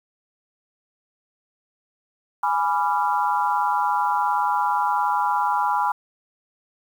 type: chord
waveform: sine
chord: G# diminished seventh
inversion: none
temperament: equal with one note detuned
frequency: 830.6 / 987.8 / 1174.7 / 1378.5 Hz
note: G#5 / B5 / D6 / F6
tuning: 0 / 0 / 0 / -23 cents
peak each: -23 / -22 / -28 / -28 dBFS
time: 2.43-5.92 s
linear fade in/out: 5 ms
effects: 8-bit